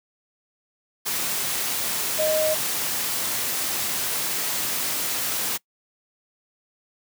sine tone in noise, 622.3 Hz, D#5, in tune, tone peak -20 dBFS, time 2.18-2.55 s, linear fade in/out 20 ms, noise white, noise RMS -26 dBFS, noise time 1.05-5.58 s, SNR +3 dB, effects noise-tail reverb RT60 0.1 s tail -23 dB re dry + high-pass 100 Hz 12 dB/octave

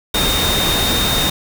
sine tone in noise, 3683 Hz, A#7, 22 cents flat, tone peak -18 dBFS, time 0.14-1.3 s, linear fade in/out 5 ms, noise pink, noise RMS -18 dBFS, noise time 0.14-1.3 s, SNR -3 dB, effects none

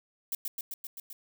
violet noise with echo, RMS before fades -32 dBFS, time 0.32-0.35 s, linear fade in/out 2 ms, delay 130 ms, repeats 6, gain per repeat -2 dB, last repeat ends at 1.13 s, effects none

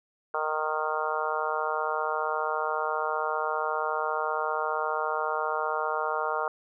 harmonic tone, 154.8 Hz, D#3, 9 cents flat, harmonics 3 / 4 / 5 / 6 / 7 / 8 / 9, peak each -34 / -34 / -34 / -34 / -34 / -34 / -34 dBFS, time 0.34-6.48 s, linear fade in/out 2 ms, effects none

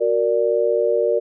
sine chord, Gb augmented, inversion none, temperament equal, 370 / 466.2 / 587.3 Hz, Gb4 / Bb4 / D5, 0 / 0 / 0 cents, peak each -23 / -18 / -20 dBFS, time 0-1.2 s, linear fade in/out 20 ms, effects none

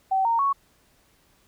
sine tone with pitch steps, 767 / 922.7 / 1110.1 Hz, G5 / A#5 / C#6, -38 / -18 / +2 cents, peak -19 dBFS, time 0.11-0.53 s, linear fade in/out 10 ms, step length 140 ms, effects pink hiss -62 dBFS RMS until 1.47 s

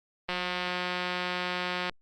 click train, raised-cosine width 0.3 ms, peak -15 dBFS, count 290, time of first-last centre 0.29-1.896 s, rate 180 Hz, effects Opus 32 kbps

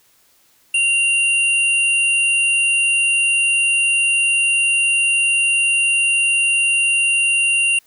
sine tone pair together, 2770 / 9333 Hz, F7 / D9, -15 / -12 cents, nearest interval octave + major sixth, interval 2103 cents, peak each -14 / -21 dBFS, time 0.74-7.79 s, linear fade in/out 5 ms, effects white hiss -56 dBFS RMS until 7.86 s

